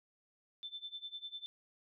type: tone with tremolo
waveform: sine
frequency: 3537 Hz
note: A7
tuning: 8 cents sharp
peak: -40 dBFS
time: 0.63-1.46 s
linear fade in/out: 0 ms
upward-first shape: sine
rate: 10 Hz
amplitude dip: 90%
effects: none